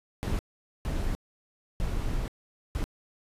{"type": "noise bursts at uneven times", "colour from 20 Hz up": "brown", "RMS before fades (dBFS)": -29, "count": 4, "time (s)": [[0.23, 0.39], [0.85, 1.15], [1.8, 2.28], [2.75, 2.84]], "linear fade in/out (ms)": 0, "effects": ["resampled to 32000 Hz"]}